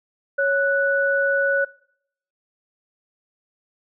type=tone pair together; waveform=sine; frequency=554.4 / 1480 Hz; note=C#5 / F#6; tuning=0 / 0 cents; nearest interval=octave + perfect fourth; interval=1700 cents; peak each=-20 dBFS; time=0.38-1.65 s; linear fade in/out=10 ms; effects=noise-tail reverb RT60 0.7 s tail -23 dB re dry